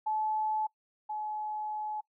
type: tone pair in turn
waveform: sine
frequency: 863 / 852.1 Hz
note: A5 / G#5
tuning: -34 / +44 cents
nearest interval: unison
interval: 22 cents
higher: first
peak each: -28 / -33 dBFS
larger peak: first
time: 0.06-0.67 / 1.09-2.01 s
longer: second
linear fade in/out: 10 ms
effects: noise-tail reverb RT60 0.1 s tail -22 dB re dry